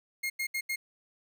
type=tone bursts at uneven times; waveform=40% pulse; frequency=2141 Hz; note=C7; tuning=39 cents sharp; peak=-29 dBFS; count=4; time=0.23-0.3 / 0.39-0.47 / 0.54-0.61 / 0.69-0.76 s; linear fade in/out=10 ms; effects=11-bit